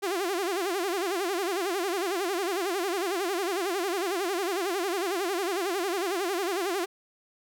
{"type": "tone with vibrato", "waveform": "sawtooth", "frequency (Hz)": 370, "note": "F#4", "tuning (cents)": 0, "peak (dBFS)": -23, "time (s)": [0.02, 6.86], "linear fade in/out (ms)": 20, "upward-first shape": "sine", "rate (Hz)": 11, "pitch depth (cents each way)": 170, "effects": []}